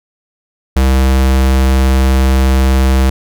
square tone, 65.8 Hz, C2, 10 cents sharp, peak -8 dBFS, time 0.76-3.1 s, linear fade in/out 5 ms, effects none

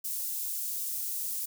white high-pass noise, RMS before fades -34 dBFS, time 0.04-1.46 s, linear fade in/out 10 ms, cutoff 8300 Hz, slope 12 dB/octave, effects none

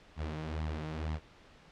sawtooth tone with flanger, 77.78 Hz, D#2, in tune, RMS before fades -37 dBFS, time 0.16-1.2 s, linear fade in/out 50 ms, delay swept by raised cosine 0.96 to 6.36 ms, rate 2.1 Hz, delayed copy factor +0.65, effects pink hiss -58 dBFS RMS until 1.71 s + low-pass 4000 Hz 12 dB/octave

